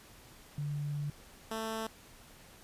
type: tone pair in turn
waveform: sine / 10% pulse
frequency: 145.8 / 222.1 Hz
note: D3 / A3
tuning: -12 / +16 cents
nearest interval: perfect fifth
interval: 728 cents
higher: second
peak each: -33 / -27 dBFS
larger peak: second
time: 0.58-1.1 / 1.51-1.87 s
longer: first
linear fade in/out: 2 ms
effects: pink hiss -56 dBFS RMS until 2.63 s + resampled to 32000 Hz